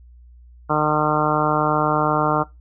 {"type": "harmonic tone", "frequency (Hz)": 151.9, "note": "D#3", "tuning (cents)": -41, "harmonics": [1, 2, 3, 4, 5, 6, 7, 8, 9], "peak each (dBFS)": [-25, -25, -25, -25, -25, -25, -25, -25, -25], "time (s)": [0.69, 2.44], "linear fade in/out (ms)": 20, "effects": ["noise-tail reverb RT60 0.2 s tail -19 dB re dry", "added 60 Hz sine -43 dBFS peak until 2.6 s"]}